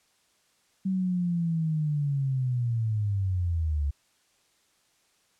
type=linear sweep; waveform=sine; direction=down; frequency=191.8 to 69.3 Hz; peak=-24 dBFS; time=0.85-3.91 s; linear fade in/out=10 ms; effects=white hiss -67 dBFS RMS until 5.39 s + low-pass 9000 Hz 12 dB/octave